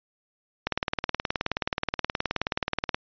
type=click train; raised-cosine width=0.3 ms; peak=-9 dBFS; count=44; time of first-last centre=0.67-2.945 s; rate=18.9 Hz; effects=resampled to 11025 Hz